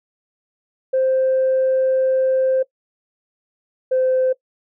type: tone pair in turn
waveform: sine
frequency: 523.3 / 516.7 Hz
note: C5 / C5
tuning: 0 / -22 cents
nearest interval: unison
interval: 22 cents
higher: first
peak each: -13 dBFS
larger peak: neither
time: 0.93-2.63 / 3.91-4.33 s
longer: first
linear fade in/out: 10 ms
effects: noise-tail reverb RT60 0.1 s tail -21 dB re dry + tanh soft clip ceiling -11 dBFS